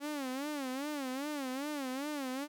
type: tone with vibrato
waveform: sawtooth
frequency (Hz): 277.2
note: C#4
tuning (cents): 0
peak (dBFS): -32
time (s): 0-2.48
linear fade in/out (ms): 50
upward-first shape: sine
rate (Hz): 2.5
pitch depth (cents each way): 150
effects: none